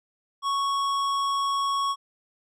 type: tone with hard clipping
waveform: triangle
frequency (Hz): 1108.7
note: C#6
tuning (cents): 0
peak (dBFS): -25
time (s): 0.42-1.96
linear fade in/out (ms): 50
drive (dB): 16
effects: none